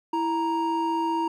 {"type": "tone pair together", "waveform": "triangle", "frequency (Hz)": [330, 934.7], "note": ["E4", "A#5"], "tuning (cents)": [2, 4], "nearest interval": "octave + tritone", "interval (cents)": 1802, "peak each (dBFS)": [-25, -23], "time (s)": [0.13, 1.28], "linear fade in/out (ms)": 5, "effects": []}